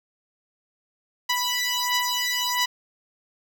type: beating tone pair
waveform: 10% pulse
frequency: 986 / 987.5 Hz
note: B5 / B5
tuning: -3 / 0 cents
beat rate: 1.5 Hz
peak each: -17 dBFS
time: 1.29-2.66 s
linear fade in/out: 10 ms
effects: none